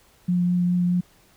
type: tone with vibrato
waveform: sine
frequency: 177.5 Hz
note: F3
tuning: 28 cents sharp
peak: -18 dBFS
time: 0.28-1.01 s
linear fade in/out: 10 ms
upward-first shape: triangle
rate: 4.8 Hz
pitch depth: 12 cents each way
effects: pink hiss -57 dBFS RMS until 1.36 s